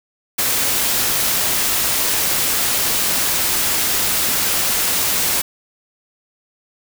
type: noise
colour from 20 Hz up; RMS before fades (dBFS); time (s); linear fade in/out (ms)
white; -18; 0.38-5.42; 10
effects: none